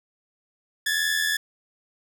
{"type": "tone pair together", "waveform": "sawtooth", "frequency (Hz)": [1677.7, 1760], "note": ["G#6", "A6"], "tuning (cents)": [17, 0], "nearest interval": "minor second", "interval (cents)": 83, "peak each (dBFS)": [-22, -21], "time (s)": [0.86, 1.37], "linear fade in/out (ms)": 5, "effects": []}